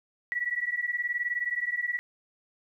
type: beating tone pair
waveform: sine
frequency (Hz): 1928 / 1947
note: B6 / B6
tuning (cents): -42 / -25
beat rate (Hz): 19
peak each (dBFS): -31 / -30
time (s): 0.32-1.99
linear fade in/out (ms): 0
effects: 11-bit